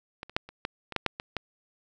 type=clicks; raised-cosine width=0.3 ms; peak=-21 / -29 / -9 / -28 / -14 / -22 / -10 / -8 / -18 / -14 dBFS; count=10; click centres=0.231 / 0.296 / 0.365 / 0.49 / 0.651 / 0.923 / 0.963 / 1.063 / 1.199 / 1.367 s; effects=none